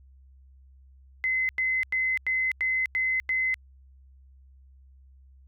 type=tone bursts; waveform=sine; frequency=2047 Hz; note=C7; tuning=38 cents flat; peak=-23 dBFS; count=7; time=1.24-3.542 s; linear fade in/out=0 ms; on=250 ms; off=92 ms; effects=added 66 Hz sine -51 dBFS peak until 5.47 s

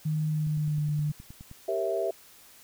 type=tone with pitch glide; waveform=sine; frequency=154.5 to 149.24 Hz; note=D#3 to D3; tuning=-12 to +28 cents; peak=-25 dBFS; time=0.05-1.12 s; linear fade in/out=10 ms; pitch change=-60 cents; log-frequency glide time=0.28-0.86 s
type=click train; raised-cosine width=5 ms; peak=-32 dBFS; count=11; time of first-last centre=0.47-1.514 s; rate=9.58 Hz
type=chord; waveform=sine; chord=G diminished seventh; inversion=none; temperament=equal with one note detuned; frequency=392 / 466.2 / 545.8 / 659.3 Hz; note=G4 / Bb4 / Db5 / Fb5; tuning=0 / 0 / -27 / 0 cents; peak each=-31 / -34 / -35 / -29 dBFS; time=1.68-2.11 s; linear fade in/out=5 ms
effects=white hiss -54 dBFS RMS until 2.63 s

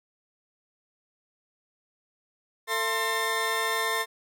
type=tone cluster; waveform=30% pulse; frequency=447.7 / 672 / 1053 / 1805 Hz; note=A4 / E5 / C6 / A6; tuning=+30 / +33 / +11 / +44 cents; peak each=-30 / -33 / -27 / -27 dBFS; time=2.67-4.06 s; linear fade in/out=50 ms; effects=none

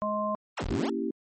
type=harmonic tone; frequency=210 Hz; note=G#3; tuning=19 cents sharp; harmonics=1 / 3 / 5; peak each=-33 / -30 / -30 dBFS; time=0.02-0.35 s; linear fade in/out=0 ms
type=exponential two-way sweep; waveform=20% pulse; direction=down then up; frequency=1501 to 30.87 to 484.5 Hz; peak=-25 dBFS; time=0.57-0.9 s; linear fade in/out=10 ms; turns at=0.66 s
type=chord; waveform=sine; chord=A# diminished seventh; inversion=none; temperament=equal; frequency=233.1 / 277.2 / 329.6 / 392 Hz; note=A#3 / C#4 / E4 / G4; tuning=0 / 0 / 0 / 0 cents; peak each=-33 dBFS; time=0.7-1.11 s; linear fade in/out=5 ms
effects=MP3 32 kbps

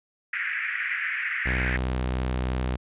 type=band-pass noise; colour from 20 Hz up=pink; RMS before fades=-29 dBFS; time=0.33-1.77 s; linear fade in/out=5 ms; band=1600 to 2300 Hz; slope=48 dB/octave
type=tone with vibrato; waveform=sawtooth; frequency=63.2 Hz; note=B1; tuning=41 cents sharp; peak=-21 dBFS; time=1.45-2.77 s; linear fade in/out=20 ms; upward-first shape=triangle; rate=2.9 Hz; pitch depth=9 cents each way
effects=resampled to 8000 Hz

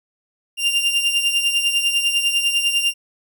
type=beating tone pair; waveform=40% pulse; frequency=2788 / 2798 Hz; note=F7 / F7; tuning=-4 / +3 cents; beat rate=10 Hz; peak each=-17 / -21 dBFS; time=0.57-2.94 s; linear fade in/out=50 ms; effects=none

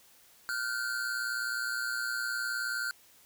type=tone pair together; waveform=square; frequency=1414 / 1533.3 Hz; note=F6 / G6; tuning=+21 / -39 cents; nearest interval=minor second; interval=140 cents; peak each=-35 / -35 dBFS; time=0.49-2.91 s; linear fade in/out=0 ms; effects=white hiss -60 dBFS RMS until 3.25 s

